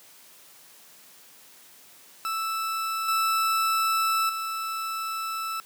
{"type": "tone with level steps", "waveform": "40% pulse", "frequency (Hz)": 1318.5, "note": "E6", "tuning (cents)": 0, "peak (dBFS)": [-26, -21, -28], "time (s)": [2.25, 5.6], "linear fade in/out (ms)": 0, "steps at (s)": [3.08, 4.29], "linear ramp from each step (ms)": 5, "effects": ["white hiss -52 dBFS RMS until 5.65 s", "high-pass 150 Hz 12 dB/octave"]}